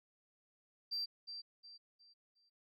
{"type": "tone with echo", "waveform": "sine", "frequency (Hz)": 4700, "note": "D8", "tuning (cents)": 1, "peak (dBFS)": -35, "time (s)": [0.91, 1.06], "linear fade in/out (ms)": 20, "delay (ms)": 360, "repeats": 4, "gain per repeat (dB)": -9, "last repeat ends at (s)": 2.5, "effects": ["tanh soft clip ceiling -33 dBFS"]}